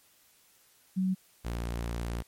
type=tone pair in turn; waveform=sine / sawtooth; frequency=187.5 / 58.3 Hz; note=F#3 / A#1; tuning=+23 / +1 cents; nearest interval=octave + minor sixth; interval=2022 cents; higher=first; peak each=-25 / -28 dBFS; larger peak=first; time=0.96-1.15 / 1.44-2.23 s; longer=second; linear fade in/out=20 ms; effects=white hiss -63 dBFS RMS until 2.27 s + MP3 64 kbps